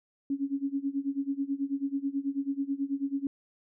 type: tone with tremolo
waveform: sine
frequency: 277.2 Hz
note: C#4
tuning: in tune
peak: -25 dBFS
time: 0.3-3.27 s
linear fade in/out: 2 ms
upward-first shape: sine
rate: 9.2 Hz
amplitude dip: 90%
effects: none